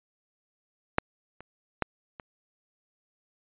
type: clicks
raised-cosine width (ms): 0.5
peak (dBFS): -6 / -29 / -10 / -25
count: 4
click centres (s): 0.984 / 1.406 / 1.823 / 2.198
effects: resampled to 8000 Hz